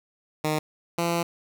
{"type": "tone pair in turn", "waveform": "10% pulse", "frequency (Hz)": [154, 170.14], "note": ["D#3", "F3"], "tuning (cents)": [-17, -45], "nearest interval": "major second", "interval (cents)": 172, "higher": "second", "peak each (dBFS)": -15, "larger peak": "neither", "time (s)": [[0.44, 0.59], [0.98, 1.23]], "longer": "second", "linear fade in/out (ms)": 5, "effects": []}